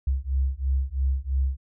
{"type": "beating tone pair", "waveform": "sine", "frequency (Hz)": [65.41, 68.41], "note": ["C2", "C#2"], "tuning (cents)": [0, -22], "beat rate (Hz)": 3, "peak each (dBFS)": -25, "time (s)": [0.07, 1.57], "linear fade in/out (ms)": 5, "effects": []}